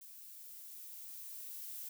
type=noise with level ramp; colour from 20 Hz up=violet; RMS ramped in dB=-54 to -45 dBFS; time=0.01-1.89 s; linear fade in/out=5 ms; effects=none